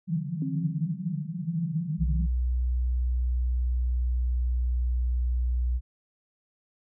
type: band-pass noise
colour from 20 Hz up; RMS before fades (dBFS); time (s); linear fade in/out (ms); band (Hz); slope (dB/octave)
pink; -30; 0.07-2.27; 20; 150 to 180; 96
type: tone with exponential decay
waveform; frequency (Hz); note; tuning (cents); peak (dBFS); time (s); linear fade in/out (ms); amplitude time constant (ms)
sine; 267.5; C4; +38; -28; 0.42-1.21; 2; 170
type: tone with pitch glide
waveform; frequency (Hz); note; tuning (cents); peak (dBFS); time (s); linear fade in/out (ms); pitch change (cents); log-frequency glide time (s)
sine; 61.74 to 61.14; B1 to B1; 0 to -17; -23; 1.98-5.81; 50; -17; 2.7-4.88
effects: none